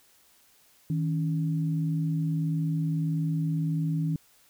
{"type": "tone pair together", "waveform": "sine", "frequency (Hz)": [158.8, 280.4], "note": ["D#3", "C#4"], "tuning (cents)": [36, 20], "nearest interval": "minor seventh", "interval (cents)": 984, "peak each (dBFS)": [-25, -34], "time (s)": [0.9, 4.16], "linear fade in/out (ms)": 2, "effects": ["white hiss -61 dBFS RMS until 4.49 s"]}